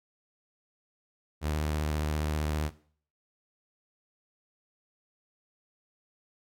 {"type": "tone with vibrato", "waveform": "sawtooth", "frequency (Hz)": 76.1, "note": "D#2", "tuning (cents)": -38, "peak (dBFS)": -24, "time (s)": [1.41, 2.71], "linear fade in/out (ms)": 50, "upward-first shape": "triangle", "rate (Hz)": 15, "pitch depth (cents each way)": 43, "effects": ["noise-tail reverb RT60 0.5 s tail -18 dB re dry"]}